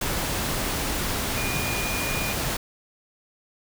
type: tone in noise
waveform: sine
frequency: 2434 Hz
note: D#7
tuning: 39 cents flat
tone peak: -31 dBFS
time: 1.37-2.33 s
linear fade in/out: 5 ms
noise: pink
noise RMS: -27 dBFS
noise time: 0.01-2.57 s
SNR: -7 dB
effects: none